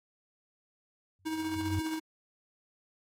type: tone with exponential growth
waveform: sine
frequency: 94.1 Hz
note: F#2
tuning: 30 cents sharp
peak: -26 dBFS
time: 1.19-1.79 s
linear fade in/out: 0 ms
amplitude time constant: 130 ms
type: tone with tremolo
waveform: square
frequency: 317.1 Hz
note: D#4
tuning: 33 cents sharp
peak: -31 dBFS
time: 1.25-2 s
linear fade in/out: 20 ms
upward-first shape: sine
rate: 15 Hz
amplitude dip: 40%
effects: high-pass 60 Hz 12 dB/octave + AAC 48 kbps